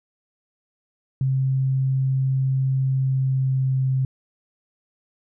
sine tone with pitch glide, 132.9 to 131.68 Hz, C3 to C3, +27 to +11 cents, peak -18 dBFS, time 1.21-4.05 s, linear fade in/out 2 ms, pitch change -16 cents, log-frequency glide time 2.89-3.89 s, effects none

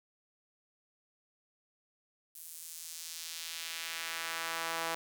sawtooth tone with high-pass filter sweep, 164.81 Hz, E3, in tune, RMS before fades -40 dBFS, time 2.35-4.95 s, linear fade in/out 5 ms, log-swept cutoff 11000 to 770 Hz, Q 0.97, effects none

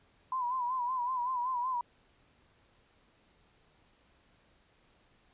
sine tone with vibrato, 1000 Hz, B5, 21 cents sharp, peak -30 dBFS, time 0.32-1.81 s, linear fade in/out 2 ms, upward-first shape sine, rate 5.3 Hz, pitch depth 78 cents each way, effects pink hiss -67 dBFS RMS until 5.33 s + resampled to 8000 Hz

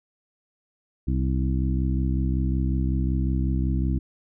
harmonic tone with a mistuned harmonic, 65.41 Hz, C2, in tune, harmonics 1 / 2 / 3 / 4 / 5, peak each -23 / -27 / -30 / -32 / -34 dBFS, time 1.07-3.99 s, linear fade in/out 10 ms, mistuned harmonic 5, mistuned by -21 cents, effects none

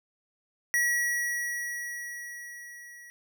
square tone with level ramp, 1923 Hz, B6, 47 cents flat, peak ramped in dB -23 to -47 dBFS, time 0.74-3.1 s, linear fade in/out 0 ms, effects none

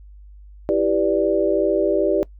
sine chord, E minor seventh, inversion none, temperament equal, 329.6 / 392 / 493.9 / 587.3 Hz, E4 / G4 / B4 / D5, 0 / 0 / 0 / 0 cents, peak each -22 / -20 / -25 / -20 dBFS, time 0.69-2.23 s, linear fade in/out 0 ms, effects noise-tail reverb RT60 0.1 s tail -22 dB re dry + added 50 Hz sine -40 dBFS peak until 2.39 s

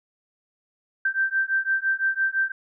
sine beating tone pair, 1562 / 1567.9 Hz, G6 / G6, -7 / 0 cents, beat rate 5.9 Hz, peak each -24 dBFS, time 1.05-2.52 s, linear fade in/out 5 ms, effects none

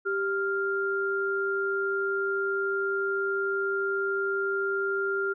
sine tone pair together, 392 / 1396.9 Hz, G4 / F6, 0 / 0 cents, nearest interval octave + minor seventh, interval 2200 cents, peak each -28 dBFS, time 0.05-5.34 s, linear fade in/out 20 ms, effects none

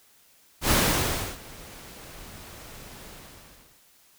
pink noise with ADSR envelope, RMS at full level -20 dBFS, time 0.61-3.82 s, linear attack 98 ms, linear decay 660 ms, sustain -24 dB, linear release 780 ms, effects white hiss -59 dBFS RMS until 4.18 s

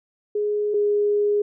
sine tone pair in turn, 417 / 413.2 Hz, G#4 / G#4, +7 / -9 cents, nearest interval unison, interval 16 cents, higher first, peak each -20 / -17 dBFS, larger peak second, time 0.35-0.74 / 0.74-1.42 s, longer second, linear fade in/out 5 ms, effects none

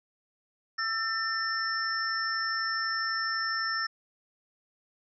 sine tone cluster, 1330 / 1798 / 5350 Hz, E6 / A6 / E8, +15 / +37 / +25 cents, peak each -33 / -31 / -33 dBFS, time 0.78-3.87 s, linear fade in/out 10 ms, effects none

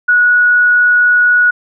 sine tone, 1462 Hz, F#6, 21 cents flat, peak -6 dBFS, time 0.08-1.51 s, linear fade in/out 10 ms, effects none

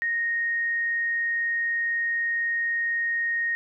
sine tone, 1862 Hz, A#6, 2 cents flat, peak -23 dBFS, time 0.02-3.55 s, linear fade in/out 0 ms, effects none

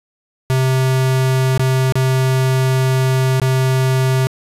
square tone with dropouts, 130.81 Hz, C3, in tune, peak -13 dBFS, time 0.5-4.27 s, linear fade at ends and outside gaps 0 ms, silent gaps 1.577-1.595 / 1.923-1.955 / 3.399-3.417 s, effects resampled to 32000 Hz + 7-bit

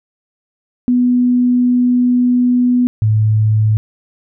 sine tone pair in turn, 246.9 / 108.15 Hz, B3 / A2, 0 / -29 cents, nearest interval octave + major second, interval 1429 cents, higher first, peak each -9 / -9 dBFS, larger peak neither, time 0.88-2.87 / 3.02-3.77 s, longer first, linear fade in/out 0 ms, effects none

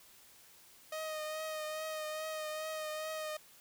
sawtooth tone with vibrato, 622.3 Hz, D#5, in tune, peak -34 dBFS, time 0.92-3.37 s, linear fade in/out 5 ms, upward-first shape triangle, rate 2.4 Hz, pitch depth 28 cents each way, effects white hiss -60 dBFS RMS until 3.6 s

